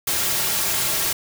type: noise with comb filter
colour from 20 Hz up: white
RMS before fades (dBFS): -22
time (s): 0.07-1.13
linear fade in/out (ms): 5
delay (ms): 4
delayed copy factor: -0.5
effects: none